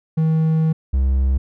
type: tone pair in turn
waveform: triangle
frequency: 159.3 / 66.34 Hz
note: D#3 / C2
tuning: +41 / +25 cents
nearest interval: octave + minor third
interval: 1516 cents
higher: first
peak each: -12 dBFS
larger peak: neither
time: 0.17-0.73 / 0.93-1.38 s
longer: first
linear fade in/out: 10 ms
effects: none